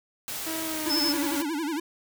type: noise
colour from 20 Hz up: white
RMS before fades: -34 dBFS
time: 0.28-1.42 s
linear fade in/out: 0 ms
type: tone with pitch glide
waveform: sawtooth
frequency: 322.4 to 282.3 Hz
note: E4 to C#4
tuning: -38 to +32 cents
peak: -28 dBFS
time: 0.46-1.43 s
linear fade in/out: 10 ms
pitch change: -230 cents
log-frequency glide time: 0.65-1.23 s
type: tone with vibrato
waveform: square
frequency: 309 Hz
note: D#4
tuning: 12 cents flat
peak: -28 dBFS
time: 0.86-1.8 s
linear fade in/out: 5 ms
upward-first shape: sine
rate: 11 Hz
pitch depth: 160 cents each way
type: tone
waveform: sine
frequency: 5230 Hz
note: E8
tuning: 15 cents flat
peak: -24 dBFS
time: 0.89-1.13 s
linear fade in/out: 20 ms
effects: none